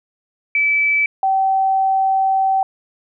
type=tone pair in turn; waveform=sine; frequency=2307 / 769.9 Hz; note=D7 / G5; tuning=-31 / -31 cents; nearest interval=octave + perfect fifth; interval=1900 cents; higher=first; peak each=-13 dBFS; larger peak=neither; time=0.55-1.06 / 1.23-2.63 s; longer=second; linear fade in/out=2 ms; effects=none

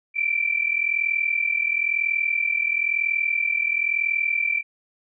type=tone pair together; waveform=sine; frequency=2322 / 2363 Hz; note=D7 / D7; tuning=-20 / +10 cents; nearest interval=unison; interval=30 cents; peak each=-23 dBFS; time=0.14-4.63 s; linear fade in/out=50 ms; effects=none

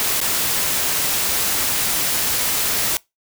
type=noise with dropouts; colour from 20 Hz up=white; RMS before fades=-20 dBFS; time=0-2.97 s; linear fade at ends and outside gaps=0 ms; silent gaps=0.203-0.214 s; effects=noise-tail reverb RT60 0.2 s tail -23 dB re dry

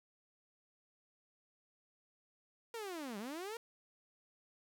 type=linear two-way sweep; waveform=sawtooth; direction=down then up; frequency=474.7 to 192.3 to 474.7 Hz; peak=-38 dBFS; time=2.74-3.57 s; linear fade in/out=2 ms; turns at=3.18 s; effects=none

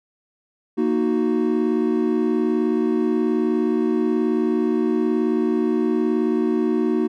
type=chord; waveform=triangle; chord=D# minor; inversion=second; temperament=equal; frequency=233.1 / 311.1 / 370 Hz; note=A#3 / D#4 / F#4; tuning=0 / 0 / 0 cents; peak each=-20 dBFS; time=0.77-7.08 s; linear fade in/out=20 ms; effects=none

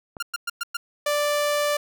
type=click; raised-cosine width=1 ms; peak=-23 dBFS; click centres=0.168 s
type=tone bursts; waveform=sawtooth; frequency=1396.9 Hz; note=F6; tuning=in tune; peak=-21 dBFS; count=5; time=0.2-0.77 s; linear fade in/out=5 ms; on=26 ms; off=110 ms
type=tone; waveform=sawtooth; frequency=587.3 Hz; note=D5; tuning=in tune; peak=-17 dBFS; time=1.06-1.77 s; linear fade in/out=5 ms
effects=none

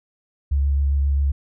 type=tone with vibrato; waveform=sine; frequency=70 Hz; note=C#2; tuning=18 cents sharp; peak=-16 dBFS; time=0.51-1.32 s; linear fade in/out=10 ms; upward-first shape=sine; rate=7.5 Hz; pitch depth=18 cents each way; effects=none

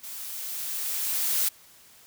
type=noise with level ramp; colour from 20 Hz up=blue; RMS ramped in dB=-39 to -24 dBFS; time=0.03-1.49 s; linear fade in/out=10 ms; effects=white hiss -54 dBFS RMS until 2.06 s

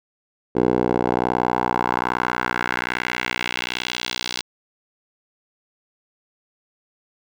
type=tone with band-pass filter sweep; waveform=10% pulse; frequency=61.2 Hz; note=B1; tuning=15 cents flat; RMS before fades=-23 dBFS; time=0.55-4.42 s; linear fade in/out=10 ms; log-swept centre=450 to 4400 Hz; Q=1.8; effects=none

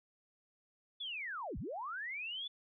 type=linear two-way sweep; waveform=sine; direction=down then up; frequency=3511 to 35.03 to 3511 Hz; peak=-39 dBFS; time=1-2.48 s; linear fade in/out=10 ms; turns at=1.58 s; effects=none

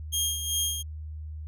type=tone with tremolo; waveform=15% pulse; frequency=3232 Hz; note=G#7; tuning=48 cents flat; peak=-17 dBFS; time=0.12-0.83 s; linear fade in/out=20 ms; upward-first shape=sine; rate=2.6 Hz; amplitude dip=60%; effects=added 77 Hz sine -35 dBFS peak until 1.47 s

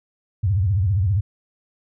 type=tone with vibrato; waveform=sine; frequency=96.1 Hz; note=G2; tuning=34 cents flat; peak=-16 dBFS; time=0.43-1.21 s; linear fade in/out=10 ms; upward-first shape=sine; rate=15 Hz; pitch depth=220 cents each way; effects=none

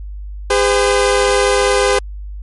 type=tone pair together; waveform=sawtooth; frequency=404.8 / 510 Hz; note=G#4 / C5; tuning=-44 / -44 cents; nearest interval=major third; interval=400 cents; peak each=-10 dBFS; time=0.5-1.99 s; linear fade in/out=5 ms; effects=added 50 Hz sine -25 dBFS peak until 2.42 s + MP3 48 kbps

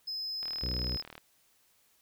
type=tone; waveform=triangle; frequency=5100 Hz; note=D#8; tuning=42 cents sharp; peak=-33 dBFS; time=0.07-1.02 s; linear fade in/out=10 ms
type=click train; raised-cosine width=0.3 ms; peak=-29 dBFS; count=30; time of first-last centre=0.43-1.179 s; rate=38.7 Hz
type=harmonic tone; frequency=61.74 Hz; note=B1; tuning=in tune; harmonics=1 / 2 / 3 / 4 / 5 / 6 / 7 / 8 / 9; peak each=-34 / -40 / -44 / -46 / -48 / -50 / -51 / -52 / -53 dBFS; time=0.62-0.97 s; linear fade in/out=10 ms
effects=white hiss -68 dBFS RMS until 2.01 s

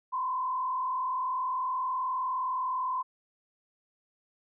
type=tone with frequency modulation; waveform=sine; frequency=1026 Hz; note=C6; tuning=34 cents flat; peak=-28 dBFS; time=0.12-3.03 s; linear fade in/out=20 ms; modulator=40.4 Hz; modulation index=0.93; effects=none

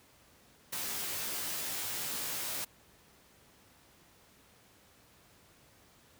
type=noise with comb filter; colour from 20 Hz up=white; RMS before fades=-37 dBFS; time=0.72-2.65 s; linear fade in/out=10 ms; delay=16 ms; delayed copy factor=-0.8; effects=pink hiss -62 dBFS RMS until 6.19 s + high-pass 60 Hz 12 dB/octave

